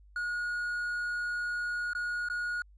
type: tone with dropouts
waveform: triangle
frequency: 1445 Hz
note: F#6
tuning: 41 cents flat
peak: -29 dBFS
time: 0.16-2.62 s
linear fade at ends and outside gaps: 2 ms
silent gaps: 1.933-1.95 / 2.287-2.299 s
effects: added 50 Hz sine -54 dBFS peak until 2.77 s + resampled to 24000 Hz